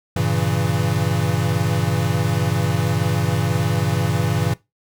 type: chord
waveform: square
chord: G diminished seventh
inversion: none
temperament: equal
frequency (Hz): 98 / 116.54 / 138.59 / 164.81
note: G2 / Bb2 / Db3 / Fb3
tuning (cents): 0 / 0 / 0 / 0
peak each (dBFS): -24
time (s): 0.16-4.54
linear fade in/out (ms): 5
effects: noise-tail reverb RT60 0.2 s tail -19 dB re dry